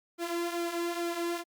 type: tone with flanger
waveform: sawtooth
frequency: 342.7 Hz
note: F4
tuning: 33 cents flat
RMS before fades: -33 dBFS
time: 0.18-1.44 s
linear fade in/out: 50 ms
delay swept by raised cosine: 1.8 to 4.3 ms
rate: 2.3 Hz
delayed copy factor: -0.6
effects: Opus 48 kbps